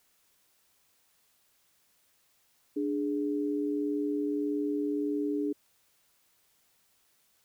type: tone pair together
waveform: sine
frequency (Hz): 293.7 / 415.3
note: D4 / G#4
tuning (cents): 0 / 0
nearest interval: tritone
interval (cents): 600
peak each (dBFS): -29 / -33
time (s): 2.76-5.53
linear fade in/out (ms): 10
effects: white hiss -69 dBFS RMS until 7.44 s